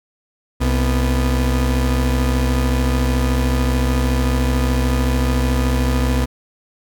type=tone pair together; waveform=35% pulse; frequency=65.13 / 246.9 Hz; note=C2 / B3; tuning=-7 / 0 cents; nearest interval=octave + major seventh; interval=2307 cents; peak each=-14 / -20 dBFS; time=0.6-6.26 s; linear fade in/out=20 ms; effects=none